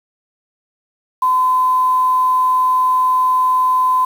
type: tone with quantisation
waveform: sine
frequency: 1019 Hz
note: C6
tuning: 46 cents flat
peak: -11 dBFS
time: 1.22-4.05 s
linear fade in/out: 5 ms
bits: 6
effects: none